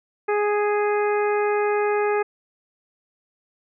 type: harmonic tone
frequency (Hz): 415.3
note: G#4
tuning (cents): 0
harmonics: 1 / 2 / 3 / 4 / 5 / 6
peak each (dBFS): -20 / -26 / -30 / -32 / -34 / -36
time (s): 0.28-2.23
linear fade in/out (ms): 10
effects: none